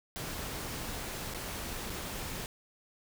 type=noise with dropouts; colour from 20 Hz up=pink; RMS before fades=-39 dBFS; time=0.16-2.46 s; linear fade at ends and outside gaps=0 ms; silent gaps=1.338-1.346 / 1.897-1.902 s; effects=none